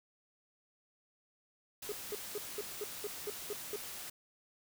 white noise, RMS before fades -45 dBFS, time 1.82-4.1 s, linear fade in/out 5 ms
triangle tone bursts, 415.3 Hz, G#4, in tune, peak -34 dBFS, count 9, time 1.89-3.76 s, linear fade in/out 2 ms, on 30 ms, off 200 ms
effects none

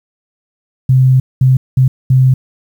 sine tone bursts at uneven times, 130 Hz, C3, 11 cents flat, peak -5 dBFS, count 4, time 0.89-1.2 / 1.41-1.57 / 1.77-1.88 / 2.1-2.34 s, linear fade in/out 5 ms, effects 7-bit

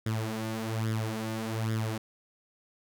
sawtooth tone with flanger, 110.9 Hz, A2, 14 cents sharp, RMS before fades -32 dBFS, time 0.06-1.98 s, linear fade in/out 5 ms, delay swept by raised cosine 0.57 to 5.67 ms, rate 1.2 Hz, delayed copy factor +0.7, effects none

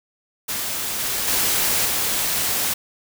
white noise with level steps, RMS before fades -26 / -24 / -20 / -22 dBFS, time 0.48-2.74 s, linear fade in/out 10 ms, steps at 0.99 / 1.27 / 1.85 s, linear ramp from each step 10 ms, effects none

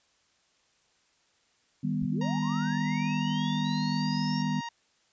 sine chord, Eb augmented, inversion none, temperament equal with one note detuned, 155.56 / 199.08 / 246.9 Hz, Eb3 / G3 / B3, 0 / +27 / 0 cents, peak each -31 dBFS, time 1.83-4.61 s, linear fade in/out 10 ms
sine linear sweep, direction up, 37.57 to 5588 Hz, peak -38 dBFS, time 2.02-4.42 s, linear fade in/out 0 ms
harmonic tone, 936 Hz, A#5, 7 cents sharp, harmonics 1 / 2 / 3 / 4 / 5 / 6 / 7, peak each -36 / -42 / -46 / -48 / -50 / -52 / -53 dBFS, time 2.21-4.69 s, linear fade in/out 5 ms
effects white hiss -68 dBFS RMS until 5.12 s + resampled to 16000 Hz

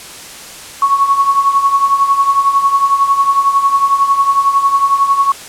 sine tone with tremolo, 1108.7 Hz, C#6, in tune, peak -5 dBFS, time 0.82-5.32 s, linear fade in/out 2 ms, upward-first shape triangle, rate 11 Hz, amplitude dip 75%, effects white hiss -31 dBFS RMS until 5.48 s + low-pass 10000 Hz 12 dB/octave

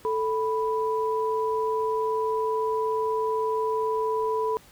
sine tone pair together, 439.5 / 987.8 Hz, A4 / B5, -2 / 0 cents, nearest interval octave + major second, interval 1402 cents, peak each -25 / -27 dBFS, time 0.05-4.57 s, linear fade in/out 0 ms, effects pink hiss -53 dBFS RMS until 4.71 s

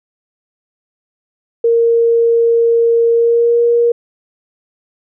sine tone with pitch glide, 464.1 to 471.9 Hz, A#4 to A#4, -8 to +21 cents, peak -8 dBFS, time 1.64-3.92 s, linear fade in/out 5 ms, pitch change +29 cents, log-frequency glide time 3.11-3.6 s, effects none

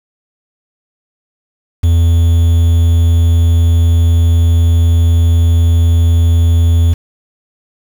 triangle tone with quantisation, 84 Hz, E2, 33 cents sharp, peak -4 dBFS, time 1.83-6.94 s, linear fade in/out 10 ms, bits 5, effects none

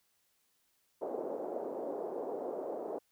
pink band-pass noise, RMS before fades -39 dBFS, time 1.01-2.99 s, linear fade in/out 10 ms, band 370 to 640 Hz, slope 24 dB/octave, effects white hiss -75 dBFS RMS until 3.11 s

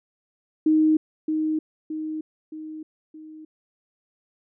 sine tone with echo, 311.8 Hz, D#4, 4 cents sharp, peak -15 dBFS, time 0.66-0.97 s, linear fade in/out 5 ms, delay 620 ms, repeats 4, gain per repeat -6 dB, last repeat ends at 3.45 s, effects none

